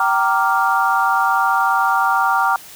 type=chord; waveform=sine; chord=G minor seventh; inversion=none; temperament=equal with one note detuned; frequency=773.6 / 932.3 / 1174.7 / 1396.9 Hz; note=G5 / Bb5 / D6 / F6; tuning=-23 / 0 / 0 / 0 cents; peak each=-19 dBFS; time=0-2.56 s; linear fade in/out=2 ms; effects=white hiss -39 dBFS RMS until 2.75 s